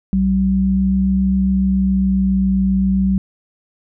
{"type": "tone pair together", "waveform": "sine", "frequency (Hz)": [63.9, 191.3], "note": ["C2", "G3"], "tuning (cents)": [-40, -42], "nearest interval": "octave + perfect fifth", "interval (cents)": 1898, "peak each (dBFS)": [-21, -13], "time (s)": [0.13, 3.18], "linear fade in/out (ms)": 0, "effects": []}